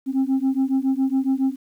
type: beating tone pair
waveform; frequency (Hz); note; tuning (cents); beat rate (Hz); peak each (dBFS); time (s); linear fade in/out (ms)
sine; 263.1 / 270.3; C4 / C#4; +10 / -44; 7.2; -19; 0.06-1.56; 50
effects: tanh soft clip ceiling -15 dBFS + 9-bit